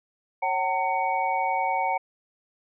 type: tone cluster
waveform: sine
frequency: 548 / 759 / 910 / 2241 Hz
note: C#5 / F#5 / A#5 / C#7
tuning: -20 / +44 / -42 / +18 cents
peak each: -33 / -26 / -26 / -32 dBFS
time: 0.42-1.98 s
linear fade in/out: 10 ms
effects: none